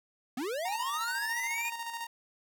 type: linear sweep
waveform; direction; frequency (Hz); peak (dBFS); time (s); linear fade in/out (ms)
square; up; 230 to 2489; -33; 0.37-1.7; 5
type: tone with tremolo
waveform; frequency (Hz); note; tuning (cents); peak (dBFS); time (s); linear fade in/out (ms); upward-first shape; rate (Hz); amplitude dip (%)
sawtooth; 928; A#5; -8; -31; 0.65-2.07; 5; square; 14; 45
effects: none